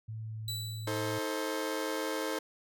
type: tone with vibrato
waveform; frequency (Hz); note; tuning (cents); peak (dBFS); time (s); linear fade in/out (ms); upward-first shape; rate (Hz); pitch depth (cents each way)
sine; 110; A2; 0; -37; 0.08-1.19; 10; triangle; 2.2; 9
type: tone with exponential decay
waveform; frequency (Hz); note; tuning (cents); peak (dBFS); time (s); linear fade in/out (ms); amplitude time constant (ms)
sawtooth; 3951; B7; 0; -31; 0.48-1.5; 2; 220
type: chord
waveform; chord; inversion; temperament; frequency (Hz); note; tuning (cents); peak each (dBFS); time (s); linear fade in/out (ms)
sawtooth; A diminished; second; just; 316.8 / 440 / 528; Eb4 / A4 / C5; +31 / 0 / +16; -33; 0.87-2.39; 5
effects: none